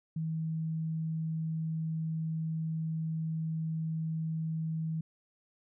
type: tone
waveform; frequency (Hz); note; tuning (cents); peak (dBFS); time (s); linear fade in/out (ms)
sine; 160.3; E3; -48; -31; 0.16-5.01; 5
effects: none